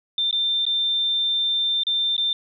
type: tone with dropouts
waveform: sine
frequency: 3580 Hz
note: A7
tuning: 29 cents sharp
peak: -19 dBFS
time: 0.18-2.33 s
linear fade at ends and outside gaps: 2 ms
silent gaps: 0.311-0.327 / 0.653-0.665 / 1.835-1.868 / 2.166-2.179 s
effects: none